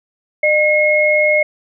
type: tone pair together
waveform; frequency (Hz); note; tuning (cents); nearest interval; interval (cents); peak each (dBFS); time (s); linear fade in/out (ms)
sine; 606.7 / 2162; D#5 / C#7; -44 / -44; octave + minor seventh; 2200; -13; 0.43-1.43; 5
effects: none